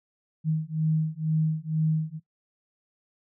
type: beating tone pair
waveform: sine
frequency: 156.3 / 158.4 Hz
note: D#3 / D#3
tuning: +8 / +31 cents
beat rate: 2.1 Hz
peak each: -26 dBFS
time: 0.44-2.2 s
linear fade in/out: 50 ms
effects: noise-tail reverb RT60 0.1 s tail -18 dB re dry